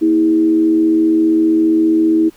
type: tone with frequency modulation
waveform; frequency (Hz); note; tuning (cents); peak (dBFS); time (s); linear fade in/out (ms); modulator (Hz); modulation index
sine; 322.6; E4; -37; -9; 0.01-2.3; 20; 85; 0.42
effects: pink hiss -48 dBFS RMS until 2.36 s